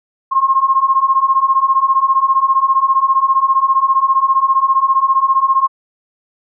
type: beating tone pair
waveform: sine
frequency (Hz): 1061 / 1076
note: C6 / C6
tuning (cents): +24 / +48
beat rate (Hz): 15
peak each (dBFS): -14 / -12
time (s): 0.31-5.68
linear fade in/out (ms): 20
effects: none